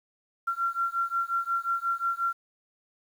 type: beating tone pair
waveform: sine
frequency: 1367 / 1372.6 Hz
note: F6 / F6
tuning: -37 / -30 cents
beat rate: 5.6 Hz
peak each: -29 dBFS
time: 0.47-2.33 s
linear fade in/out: 10 ms
effects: 9-bit